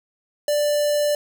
square tone with notch filter, 589 Hz, D5, 5 cents sharp, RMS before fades -20 dBFS, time 0.48-1.15 s, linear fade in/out 2 ms, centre 2100 Hz, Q 1.1, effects none

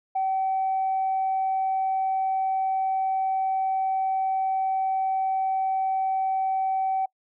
sine tone, 765 Hz, G5, 42 cents flat, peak -21 dBFS, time 0.15-7.06 s, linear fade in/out 10 ms, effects noise-tail reverb RT60 0.1 s tail -25 dB re dry + tanh soft clip ceiling -18 dBFS

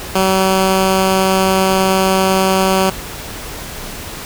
10% pulse tone, 190 Hz, F#3, 46 cents sharp, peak -3 dBFS, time 0.15-2.9 s, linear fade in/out 5 ms, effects pink hiss -28 dBFS RMS until 4.25 s

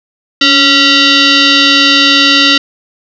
sine tone with frequency modulation, 546 Hz, C#5, 26 cents flat, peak -4 dBFS, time 0.41-2.58 s, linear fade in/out 5 ms, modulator 829 Hz, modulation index 5.2, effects none

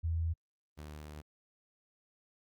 sine / sawtooth tone pair in turn, 82.41 / 75.33 Hz, E2 / D2, 0 / +45 cents, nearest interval major second, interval 155 cents, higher first, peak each -30 / -40 dBFS, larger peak first, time 0.03-0.34 / 0.77-1.22 s, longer second, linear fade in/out 20 ms, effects Opus 48 kbps

